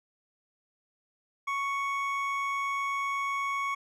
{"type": "tone pair together", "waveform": "triangle", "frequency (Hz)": [1108.7, 2223], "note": ["C#6", "C#7"], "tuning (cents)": [0, 4], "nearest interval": "octave", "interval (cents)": 1204, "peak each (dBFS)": [-28, -32], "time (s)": [1.47, 3.75], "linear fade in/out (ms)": 10, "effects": []}